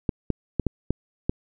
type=clicks; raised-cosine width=3 ms; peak=-9 dBFS; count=6; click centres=0.092 / 0.303 / 0.597 / 0.667 / 0.906 / 1.295 s; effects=none